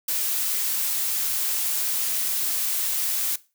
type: noise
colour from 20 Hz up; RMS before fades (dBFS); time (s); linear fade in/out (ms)
blue; -25; 0.08-3.36; 5
effects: noise-tail reverb RT60 0.3 s tail -19 dB re dry